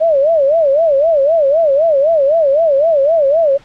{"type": "tone with vibrato", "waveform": "sine", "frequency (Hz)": 602, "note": "D5", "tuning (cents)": 43, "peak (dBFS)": -8, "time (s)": [0, 3.58], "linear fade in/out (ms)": 20, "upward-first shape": "sine", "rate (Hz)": 3.9, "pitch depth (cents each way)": 190, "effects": ["pink hiss -44 dBFS RMS until 3.64 s", "low-pass 4000 Hz 12 dB/octave"]}